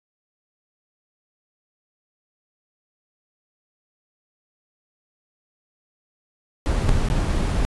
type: noise with dropouts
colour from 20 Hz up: brown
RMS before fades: -20 dBFS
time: 6.66-7.65 s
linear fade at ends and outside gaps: 0 ms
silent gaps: 6.888-6.892 / 7.086-7.101 s
effects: resampled to 24000 Hz